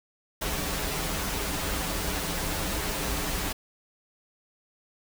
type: noise with comb filter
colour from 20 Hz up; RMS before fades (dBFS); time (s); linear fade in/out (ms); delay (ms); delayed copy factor
pink; -30; 0.41-3.53; 10; 8.5; -0.7
effects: none